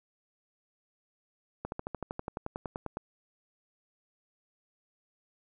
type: slowing click train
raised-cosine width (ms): 1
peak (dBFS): -21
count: 16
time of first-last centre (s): 1.65-2.971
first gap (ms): 71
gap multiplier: 1.03
effects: none